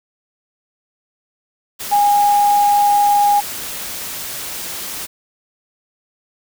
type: tone in noise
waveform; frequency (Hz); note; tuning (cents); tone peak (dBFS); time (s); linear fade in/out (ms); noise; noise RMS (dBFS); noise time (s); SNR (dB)
sine; 819; G#5; -24; -10; 1.91-3.41; 20; white; -27; 1.79-5.07; +14
effects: none